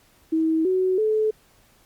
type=tone with pitch steps; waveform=sine; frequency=320.6 / 372.6 / 432.9 Hz; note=E4 / F#4 / A4; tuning=-48 / +12 / -28 cents; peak=-18 dBFS; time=0.32-1.31 s; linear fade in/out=10 ms; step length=330 ms; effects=pink hiss -58 dBFS RMS until 1.85 s + Opus 48 kbps